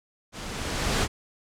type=noise with level ramp; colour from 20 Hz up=pink; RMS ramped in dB=-38 to -22 dBFS; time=0.32-1.08 s; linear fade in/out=50 ms; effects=low-pass 8000 Hz 12 dB/octave